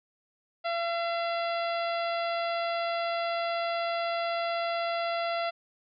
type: harmonic tone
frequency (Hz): 679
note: F5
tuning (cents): -49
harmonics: 1 / 2 / 3 / 4 / 5 / 6 / 7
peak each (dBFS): -29 / -35 / -39 / -41 / -43 / -45 / -46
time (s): 0.64-5.51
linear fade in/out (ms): 20
effects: none